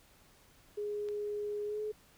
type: tone with pitch glide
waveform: sine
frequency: 415.3 to 426 Hz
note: G#4 to G#4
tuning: 0 to +44 cents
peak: -34 dBFS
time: 0.77-1.92 s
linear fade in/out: 10 ms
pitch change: +44 cents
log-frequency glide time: 1.65-1.81 s
type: click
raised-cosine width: 0.2 ms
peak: -34 dBFS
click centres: 1.087 s
effects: pink hiss -63 dBFS RMS until 2.17 s